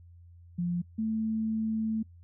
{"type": "tone pair in turn", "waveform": "sine", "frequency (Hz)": [174.61, 220.4], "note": ["F3", "A3"], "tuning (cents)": [0, 3], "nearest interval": "major third", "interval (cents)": 403, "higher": "second", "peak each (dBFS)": -27, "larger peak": "neither", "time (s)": [[0.58, 0.82], [0.98, 2.03]], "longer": "second", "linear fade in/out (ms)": 10, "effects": ["noise-tail reverb RT60 0.1 s tail -25 dB re dry", "added 86 Hz sine -50 dBFS peak until 2.23 s"]}